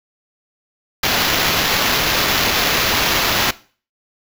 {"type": "noise with sample-and-hold", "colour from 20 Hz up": "blue", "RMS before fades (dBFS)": -17, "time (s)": [1.03, 3.51], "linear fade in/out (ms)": 5, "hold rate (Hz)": 8820, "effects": ["noise-tail reverb RT60 0.4 s tail -19 dB re dry"]}